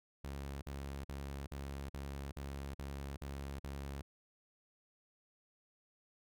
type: tone bursts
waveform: sawtooth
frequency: 69.3 Hz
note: C#2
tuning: in tune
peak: -38 dBFS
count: 9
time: 0.24-4.02 s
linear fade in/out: 5 ms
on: 380 ms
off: 45 ms
effects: none